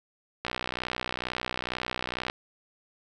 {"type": "click train", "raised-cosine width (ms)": 0.3, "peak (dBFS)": -14, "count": 116, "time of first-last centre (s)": [0.45, 2.299], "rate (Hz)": 62.2, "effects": []}